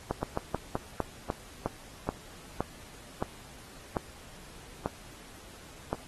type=slowing click train; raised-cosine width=1 ms; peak=-15 dBFS; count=14; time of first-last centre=0.11-5.93 s; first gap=120 ms; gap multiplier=1.2; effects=pink hiss -51 dBFS RMS until 6.07 s + AAC 32 kbps